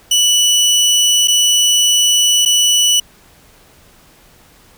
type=tone with dropouts; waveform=25% pulse; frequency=2960 Hz; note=F#7; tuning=in tune; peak=-6 dBFS; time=0.11-3 s; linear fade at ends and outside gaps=5 ms; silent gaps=1.275-1.281 / 2.452-2.458 s; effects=pink hiss -47 dBFS RMS until 4.77 s